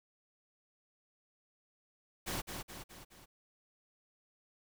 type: noise with echo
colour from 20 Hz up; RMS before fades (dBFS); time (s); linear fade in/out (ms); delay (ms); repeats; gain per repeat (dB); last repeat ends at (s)
pink; -38; 2.26-2.42; 20; 210; 4; -5; 3.26
effects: none